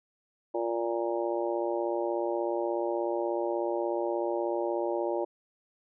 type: harmonic tone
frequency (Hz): 116.54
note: A#2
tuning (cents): 0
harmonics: 3 / 4 / 5 / 6 / 7 / 8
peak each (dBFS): -31 / -36 / -32 / -45 / -37 / -40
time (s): 0.54-5.25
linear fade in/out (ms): 10
effects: none